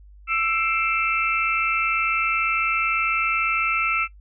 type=tone cluster; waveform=sine; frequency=1329 / 2121 / 2343 / 2655 Hz; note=E6 / C7 / D7 / E7; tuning=+14 / +23 / -5 / +12 cents; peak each=-23 / -29 / -29 / -24 dBFS; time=0.27-4.08 s; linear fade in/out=50 ms; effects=noise-tail reverb RT60 0.1 s tail -17 dB re dry + added 50 Hz sine -44 dBFS peak until 4.2 s